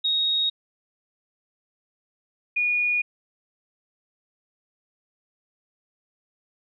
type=tone pair in turn; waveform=sine; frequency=3758 / 2448 Hz; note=A#7 / D#7; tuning=+13 / -29 cents; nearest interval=perfect fifth; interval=742 cents; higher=first; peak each=-20 dBFS; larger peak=neither; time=0.04-0.5 / 2.56-3.02 s; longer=neither; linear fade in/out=10 ms; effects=none